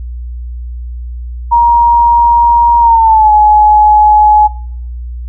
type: tone with pitch glide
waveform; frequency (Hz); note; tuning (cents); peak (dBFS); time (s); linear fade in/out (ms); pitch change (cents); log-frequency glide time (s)
sine; 944 to 845.9; A#5 to G#5; +22 to +32; -3; 1.51-4.48; 20; -190; 2.8-3.32
effects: noise-tail reverb RT60 0.6 s tail -20 dB re dry + added 60 Hz sine -19 dBFS peak until 5.28 s